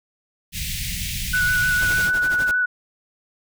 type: band-stop noise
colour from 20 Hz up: pink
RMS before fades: -27 dBFS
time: 0.52-2.1 s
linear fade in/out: 50 ms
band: 190 to 2000 Hz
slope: 48 dB/octave
type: tone with vibrato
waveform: sine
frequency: 1479 Hz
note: F#6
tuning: 1 cent flat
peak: -17 dBFS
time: 1.33-2.66 s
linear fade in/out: 10 ms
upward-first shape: square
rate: 6.6 Hz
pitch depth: 14 cents each way
type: noise with tremolo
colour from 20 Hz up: pink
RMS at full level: -31 dBFS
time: 1.81-2.51 s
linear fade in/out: 0 ms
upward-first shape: sine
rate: 12 Hz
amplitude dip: 80%
effects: none